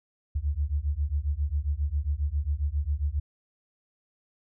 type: beating tone pair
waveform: sine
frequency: 69.3 / 76.7 Hz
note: C#2 / D#2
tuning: 0 / -24 cents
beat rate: 7.4 Hz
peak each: -28 dBFS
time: 0.35-3.2 s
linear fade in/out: 10 ms
effects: none